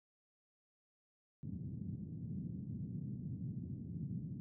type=band-pass noise; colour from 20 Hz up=pink; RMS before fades=-44 dBFS; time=1.43-4.4 s; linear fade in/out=0 ms; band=110 to 210 Hz; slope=24 dB/octave; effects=none